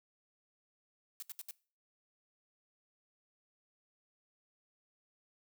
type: noise bursts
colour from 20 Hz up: blue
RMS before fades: -44 dBFS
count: 4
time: 1.2-1.509 s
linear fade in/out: 0 ms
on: 24 ms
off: 71 ms
effects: noise-tail reverb RT60 0.4 s tail -22 dB re dry